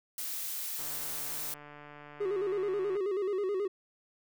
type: noise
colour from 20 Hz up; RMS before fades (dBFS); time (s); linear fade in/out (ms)
blue; -37; 0.18-1.54; 2
type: click train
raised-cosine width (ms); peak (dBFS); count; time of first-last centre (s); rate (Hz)
0.5; -34; 321; 0.79-2.967; 147
type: tone with vibrato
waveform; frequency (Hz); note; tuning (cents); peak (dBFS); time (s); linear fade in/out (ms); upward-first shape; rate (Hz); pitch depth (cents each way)
triangle; 392; G4; 0; -27; 2.2-3.68; 10; square; 9.3; 86
effects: none